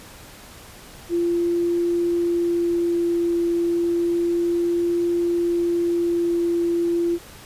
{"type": "tone with vibrato", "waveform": "sine", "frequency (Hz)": 343.5, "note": "F4", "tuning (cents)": -29, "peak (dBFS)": -18, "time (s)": [1.09, 7.19], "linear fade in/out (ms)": 50, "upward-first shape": "triangle", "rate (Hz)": 0.31, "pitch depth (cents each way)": 9, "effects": ["pink hiss -43 dBFS RMS until 7.45 s", "resampled to 32000 Hz"]}